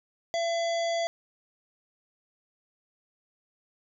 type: harmonic tone with a mistuned harmonic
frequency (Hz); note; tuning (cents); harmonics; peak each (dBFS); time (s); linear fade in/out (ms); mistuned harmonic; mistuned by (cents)
675; E5; +41; 1 / 3 / 5 / 7 / 9 / 10; -26 / -37 / -39 / -41 / -46 / -46; 0.34-1.07; 0; 7; -19
effects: none